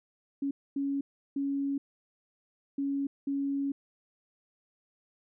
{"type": "tone bursts at uneven times", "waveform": "sine", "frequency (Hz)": 278.3, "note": "C#4", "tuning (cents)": 7, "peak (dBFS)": -28, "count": 5, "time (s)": [[0.42, 0.51], [0.76, 1.01], [1.36, 1.78], [2.78, 3.07], [3.27, 3.72]], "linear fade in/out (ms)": 5, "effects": []}